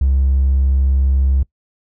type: tone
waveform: triangle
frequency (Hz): 67.1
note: C2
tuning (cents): +44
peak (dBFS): -8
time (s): 0.01-1.43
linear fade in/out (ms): 5
effects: noise-tail reverb RT60 0.1 s tail -24 dB re dry + tanh soft clip ceiling -7 dBFS